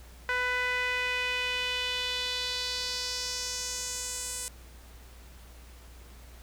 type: tone with band-pass filter sweep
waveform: sawtooth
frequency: 498 Hz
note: B4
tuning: 14 cents sharp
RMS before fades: -32 dBFS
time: 0.29-4.48 s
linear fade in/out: 0 ms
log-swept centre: 1700 to 8600 Hz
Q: 2.6
effects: added 60 Hz sine -48 dBFS peak until 6.42 s + pink hiss -55 dBFS RMS until 6.42 s